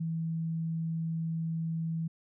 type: tone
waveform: sine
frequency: 163.3 Hz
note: E3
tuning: 16 cents flat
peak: -30 dBFS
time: 0-2.08 s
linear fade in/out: 10 ms
effects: none